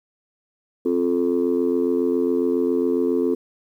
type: chord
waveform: sine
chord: F major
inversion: second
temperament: just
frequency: 261.9 / 349.2 / 436.5 Hz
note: C4 / F4 / A4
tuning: +2 / 0 / -14 cents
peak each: -21 dBFS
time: 0.85-3.35 s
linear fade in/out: 10 ms
effects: tanh soft clip ceiling -11 dBFS + 9-bit